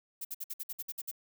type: noise bursts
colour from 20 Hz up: violet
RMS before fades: -38 dBFS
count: 10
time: 0.21-1.114 s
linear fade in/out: 10 ms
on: 40 ms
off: 56 ms
effects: none